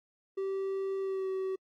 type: tone with pitch glide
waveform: triangle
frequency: 387.5 to 380 Hz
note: G4 to F#4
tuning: -20 to +46 cents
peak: -29 dBFS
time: 0.37-1.56 s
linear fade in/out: 10 ms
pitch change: -34 cents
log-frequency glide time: 1-1.28 s
effects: AAC 48 kbps